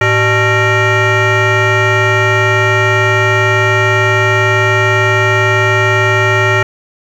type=tone with frequency modulation; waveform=sine; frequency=876 Hz; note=A5; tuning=8 cents flat; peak=-5 dBFS; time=0.01-6.63 s; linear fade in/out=5 ms; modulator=493 Hz; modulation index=2.9; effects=tanh soft clip ceiling -7 dBFS + 7-bit